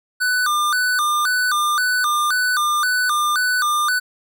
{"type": "tone with vibrato", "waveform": "square", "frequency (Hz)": 1339, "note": "E6", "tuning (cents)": 27, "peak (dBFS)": -17, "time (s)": [0.2, 4], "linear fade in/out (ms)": 20, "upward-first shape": "square", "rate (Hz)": 1.9, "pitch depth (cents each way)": 190, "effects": []}